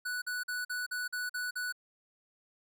square tone bursts, 1480 Hz, F#6, in tune, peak -34 dBFS, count 8, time 0.05-1.725 s, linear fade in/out 10 ms, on 170 ms, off 45 ms, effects none

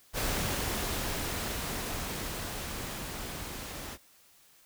pink noise with level ramp, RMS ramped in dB -31 to -41 dBFS, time 0.13-3.98 s, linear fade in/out 50 ms, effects white hiss -61 dBFS RMS until 4.65 s

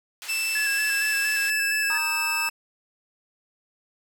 pink band-pass noise, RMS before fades -39 dBFS, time 0.22-1.5 s, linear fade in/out 0 ms, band 1500 to 11000 Hz, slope 12 dB/octave
sawtooth tone with pitch glide, 2649 to 2632 Hz, E7 to E7, +8 to -3 cents, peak -21 dBFS, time 0.28-2.5 s, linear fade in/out 20 ms, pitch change -11 cents, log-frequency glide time 0.65-1.73 s
sine tone with vibrato, 1672 Hz, G#6, 11 cents sharp, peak -25 dBFS, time 0.55-1.98 s, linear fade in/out 5 ms, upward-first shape square, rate 4.3 Hz, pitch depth 35 cents each way
triangle chord, Eb major, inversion second, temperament equal with one note detuned, 932.3 / 1244.5 / 1581.6 Hz, Bb5 / Eb6 / G6, 0 / 0 / +15 cents, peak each -31 dBFS, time 1.9-2.49 s, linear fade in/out 0 ms
effects none

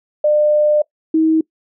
sine tone pair in turn, 600 / 318.6 Hz, D5 / D#4, +37 / +41 cents, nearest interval major seventh, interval 1096 cents, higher first, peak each -10 dBFS, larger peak neither, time 0.24-0.82 / 1.14-1.41 s, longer first, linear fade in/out 5 ms, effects noise-tail reverb RT60 0.1 s tail -23 dB re dry

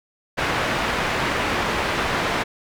white low-pass noise, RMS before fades -23 dBFS, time 0.37-2.44 s, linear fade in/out 20 ms, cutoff 1900 Hz, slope 12 dB/octave, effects none

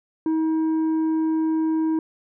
sine tone with tanh clipping, 318.5 Hz, D#4, 41 cents sharp, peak -20 dBFS, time 0.26-1.99 s, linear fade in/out 2 ms, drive 5 dB, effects none

